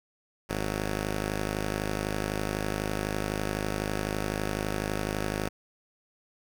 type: tone pair together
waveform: 5% pulse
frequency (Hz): 51.96 / 185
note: G#1 / F#3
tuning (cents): +2 / 0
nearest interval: octave + minor seventh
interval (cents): 2198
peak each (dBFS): -18 / -27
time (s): 0.49-5.49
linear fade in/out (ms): 10
effects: none